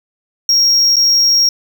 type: tone with dropouts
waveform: triangle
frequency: 5588 Hz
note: F8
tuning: in tune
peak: -7 dBFS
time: 0.49-1.49 s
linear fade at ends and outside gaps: 2 ms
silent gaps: 0.959-0.966 s
effects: none